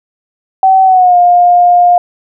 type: tone with pitch glide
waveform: sine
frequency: 763 to 707.8 Hz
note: G5 to F5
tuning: -47 to +23 cents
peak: -3 dBFS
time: 0.63-1.98 s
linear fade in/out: 2 ms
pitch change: -130 cents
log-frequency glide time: 0.84-1.17 s
effects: none